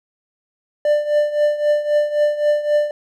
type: tone with tremolo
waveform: triangle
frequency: 593 Hz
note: D5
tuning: 17 cents sharp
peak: -9 dBFS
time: 0.85-2.91 s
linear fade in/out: 2 ms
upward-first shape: triangle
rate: 3.8 Hz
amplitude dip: 80%
effects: none